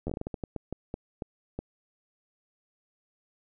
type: slowing click train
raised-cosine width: 2 ms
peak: -20 dBFS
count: 15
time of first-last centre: 0.07-1.59 s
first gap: 11 ms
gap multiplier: 1.31
effects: none